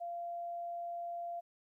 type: tone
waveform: sine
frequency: 690 Hz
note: F5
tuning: 21 cents flat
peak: -38 dBFS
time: 0-1.41 s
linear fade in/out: 20 ms
effects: 13-bit